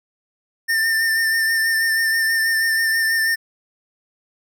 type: tone with vibrato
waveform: square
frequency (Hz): 1800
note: A6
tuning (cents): +39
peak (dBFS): -17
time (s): 0.68-3.36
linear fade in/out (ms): 20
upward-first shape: sine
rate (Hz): 6.2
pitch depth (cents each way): 25
effects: none